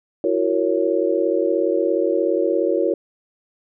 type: chord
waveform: sine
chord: F# dominant seventh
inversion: third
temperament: just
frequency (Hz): 333 / 370 / 462.5 / 555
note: E4 / F#4 / A#4 / C#5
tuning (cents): +18 / 0 / -14 / +2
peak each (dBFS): -22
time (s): 0.24-2.94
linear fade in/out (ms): 2
effects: none